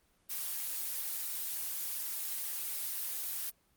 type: noise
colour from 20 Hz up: blue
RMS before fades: -37 dBFS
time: 0.29-3.51 s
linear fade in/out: 20 ms
effects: pink hiss -71 dBFS RMS until 3.76 s + Opus 24 kbps